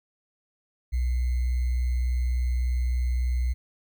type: tone with sample-and-hold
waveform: sine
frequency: 61.74 Hz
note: B1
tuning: in tune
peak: -22 dBFS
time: 0.92-3.54 s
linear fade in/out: 20 ms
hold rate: 2100 Hz
effects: none